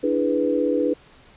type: chord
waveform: sine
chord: E dominant seventh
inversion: third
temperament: equal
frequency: 293.7 / 329.6 / 415.3 / 493.9 Hz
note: D4 / E4 / G#4 / B4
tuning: 0 / 0 / 0 / 0 cents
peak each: -23 / -26 / -26 / -22 dBFS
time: 0.03-0.94 s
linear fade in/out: 10 ms
effects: pink hiss -51 dBFS RMS until 1.36 s + resampled to 8000 Hz